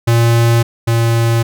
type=tone pair in turn; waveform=square; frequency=116.7 / 115.69 Hz; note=A#2 / A#2; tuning=+2 / -13 cents; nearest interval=unison; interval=15 cents; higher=first; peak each=-9 / -11 dBFS; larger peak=first; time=0.07-0.63 / 0.87-1.43 s; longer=neither; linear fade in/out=10 ms; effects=none